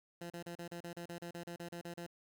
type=tone bursts; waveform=15% pulse; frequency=172 Hz; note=F3; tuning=26 cents flat; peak=-37 dBFS; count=15; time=0.21-2.065 s; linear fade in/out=5 ms; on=91 ms; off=35 ms; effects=12-bit